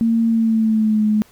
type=tone with pitch glide; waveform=sine; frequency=228.4 to 213.1 Hz; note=A#3 to G#3; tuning=-35 to +45 cents; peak=-13 dBFS; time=0.01-1.22 s; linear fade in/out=0 ms; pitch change=-120 cents; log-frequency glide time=0.27-1.05 s; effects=pink hiss -51 dBFS RMS until 1.31 s